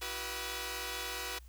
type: tone cluster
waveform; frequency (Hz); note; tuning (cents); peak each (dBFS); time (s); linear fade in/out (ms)
5% pulse; 335.1 / 380.1 / 488.4 / 1273; E4 / F#4 / B4 / D#6; +29 / +47 / -19 / +39; -35 / -31 / -29 / -33; 0.01-1.39; 10
effects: added 60 Hz sine -50 dBFS peak until 1.48 s + white hiss -66 dBFS RMS until 1.48 s